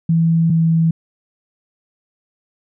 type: tone pair in turn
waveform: sine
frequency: 164.8 / 163.66 Hz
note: E3 / E3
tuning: 0 / -12 cents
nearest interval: unison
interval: 12 cents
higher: first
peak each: -11 dBFS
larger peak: neither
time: 0.09-0.5 / 0.5-0.91 s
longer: neither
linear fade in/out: 5 ms
effects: none